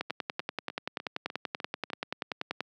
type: two click trains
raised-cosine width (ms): 0.3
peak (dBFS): -23 / -15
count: 7 / 28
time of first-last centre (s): 0.1-1.902 / 0.01-2.606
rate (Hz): 3.33 / 10.4
effects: high-pass 200 Hz 12 dB/octave